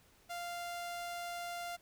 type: tone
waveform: sawtooth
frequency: 696 Hz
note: F5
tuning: 6 cents flat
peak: -36 dBFS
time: 0.29-1.77 s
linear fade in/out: 20 ms
effects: pink hiss -66 dBFS RMS until 1.81 s